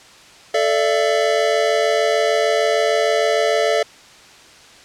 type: chord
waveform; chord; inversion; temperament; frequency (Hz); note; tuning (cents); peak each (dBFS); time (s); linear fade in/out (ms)
square; A suspended fourth; none; equal with one note detuned; 440 / 587.3 / 673.9; A4 / D5 / E5; 0 / 0 / +38; -20; 0.54-3.83; 5
effects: white hiss -44 dBFS RMS until 4.84 s + low-pass 6000 Hz 12 dB/octave